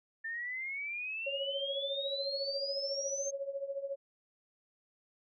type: exponential sweep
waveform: sine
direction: up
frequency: 1785 to 6410 Hz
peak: -36 dBFS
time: 0.24-3.31 s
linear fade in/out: 10 ms
type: tone with tremolo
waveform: sine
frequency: 553 Hz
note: C#5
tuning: 4 cents flat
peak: -32 dBFS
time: 1.26-3.96 s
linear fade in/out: 10 ms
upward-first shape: triangle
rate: 14 Hz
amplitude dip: 85%
effects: none